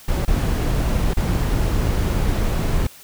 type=noise with dropouts; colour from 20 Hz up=brown; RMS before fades=-19 dBFS; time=0.08-2.87 s; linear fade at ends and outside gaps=5 ms; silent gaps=0.252-0.277 / 1.136-1.169 s; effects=white hiss -44 dBFS RMS until 3.03 s